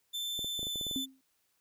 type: tone with pitch glide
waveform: 40% pulse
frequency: 3540 to 3520 Hz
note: A7 to A7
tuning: +10 to 0 cents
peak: -33 dBFS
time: 0.13-1.06 s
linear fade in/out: 20 ms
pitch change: -10 cents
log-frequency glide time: 0.43-0.75 s
type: clicks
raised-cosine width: 2 ms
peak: -31 dBFS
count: 9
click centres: 0.392 / 0.445 / 0.593 / 0.63 / 0.669 / 0.758 / 0.812 / 0.867 / 0.912 s
type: tone with exponential decay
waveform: sine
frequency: 265.2 Hz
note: C4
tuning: 23 cents sharp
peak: -30 dBFS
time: 0.96-1.21 s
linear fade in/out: 0 ms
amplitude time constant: 53 ms
effects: white hiss -75 dBFS RMS until 1.6 s